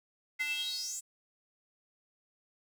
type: tone with high-pass filter sweep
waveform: square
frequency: 293.7 Hz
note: D4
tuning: in tune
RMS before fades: -36 dBFS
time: 0.39-1.01 s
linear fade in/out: 20 ms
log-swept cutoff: 2000 to 7900 Hz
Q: 8.8
effects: none